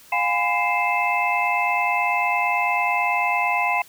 sine tone cluster, 709 / 818 / 1007 / 2104 / 2623 Hz, F5 / G#5 / B5 / C7 / E7, +26 / -26 / +33 / +9 / -9 cents, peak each -25 dBFS, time 0.12-3.82 s, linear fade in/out 5 ms, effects white hiss -49 dBFS RMS until 3.88 s

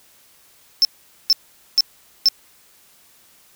triangle tone bursts, 5310 Hz, E8, 12 cents sharp, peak -9 dBFS, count 4, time 0.82-2.286 s, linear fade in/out 0 ms, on 29 ms, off 450 ms, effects white hiss -53 dBFS RMS until 3.55 s

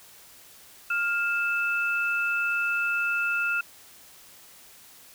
sine tone pair together, 1404 / 2631 Hz, F6 / E7, +9 / -4 cents, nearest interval major seventh, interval 1087 cents, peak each -25 / -28 dBFS, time 0.9-3.61 s, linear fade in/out 5 ms, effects white hiss -51 dBFS RMS until 5.14 s

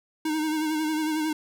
square tone with vibrato, 310.7 Hz, D#4, 2 cents flat, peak -25 dBFS, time 0.25-1.33 s, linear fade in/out 5 ms, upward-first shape sine, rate 11 Hz, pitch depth 40 cents each way, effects none

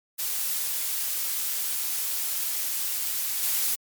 blue noise with level steps, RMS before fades -28 / -25 dBFS, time 0.18-3.76 s, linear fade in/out 20 ms, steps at 3.43 s, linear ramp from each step 2 ms, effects MP3 96 kbps

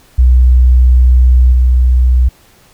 sine tone with level steps, 62.4 Hz, B1, 19 cents sharp, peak -3 / -5 dBFS, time 0.18-2.29 s, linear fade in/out 10 ms, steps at 1.52 s, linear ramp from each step 10 ms, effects pink hiss -46 dBFS RMS until 2.73 s

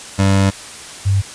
25% pulse / sine tone pair in turn, 97.6 / 98.06 Hz, G2 / G2, -7 / +1 cents, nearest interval unison, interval 8 cents, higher second, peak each -7 / -11 dBFS, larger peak first, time 0.18-0.51 / 1.05-1.22 s, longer first, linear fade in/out 20 ms, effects white hiss -33 dBFS RMS until 1.34 s + resampled to 22050 Hz

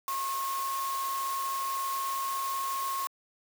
sine tone in noise, 1084 Hz, C#6, 39 cents flat, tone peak -30 dBFS, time 0.08-3.07 s, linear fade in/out 0 ms, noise white, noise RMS -39 dBFS, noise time 0.08-3.07 s, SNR +6 dB, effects high-pass 400 Hz 12 dB/octave

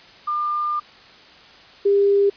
sine tone pair in turn, 1201 / 400.8 Hz, D6 / G4, +38 / +38 cents, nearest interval octave + perfect fifth, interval 1900 cents, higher first, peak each -20 / -13 dBFS, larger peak second, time 0.27-0.8 / 1.85-2.3 s, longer first, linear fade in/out 10 ms, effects white hiss -46 dBFS RMS until 2.36 s + resampled to 11025 Hz

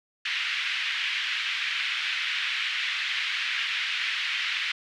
white band-pass noise, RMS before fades -29 dBFS, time 0.25-4.72 s, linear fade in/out 5 ms, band 1700 to 3200 Hz, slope 24 dB/octave, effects none

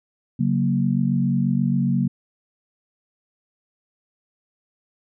sine chord, F# major, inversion second, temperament equal, 138.59 / 185 / 233.1 Hz, C#3 / F#3 / A#3, 0 / 0 / 0 cents, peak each -22 dBFS, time 0.39-2.08 s, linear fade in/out 10 ms, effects none

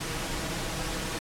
pink noise with comb filter, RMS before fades -33 dBFS, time 0-1.19 s, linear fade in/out 10 ms, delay 6.2 ms, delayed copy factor +0.5, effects low-pass 10000 Hz 12 dB/octave + AAC 64 kbps

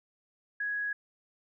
sine tone, 1666 Hz, G#6, 5 cents sharp, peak -30 dBFS, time 0.6-0.93 s, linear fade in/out 5 ms, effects none

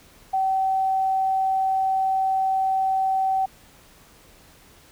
sine tone, 766 Hz, G5, 40 cents flat, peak -19 dBFS, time 0.33-3.46 s, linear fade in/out 10 ms, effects pink hiss -52 dBFS RMS until 4.91 s

